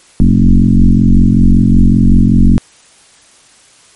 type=tone with frequency modulation; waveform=sine; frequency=114.8 Hz; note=A#2; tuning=26 cents flat; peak=-3 dBFS; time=0.2-2.58 s; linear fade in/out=0 ms; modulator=45.3 Hz; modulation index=3.2; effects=white hiss -44 dBFS RMS until 3.95 s + MP3 48 kbps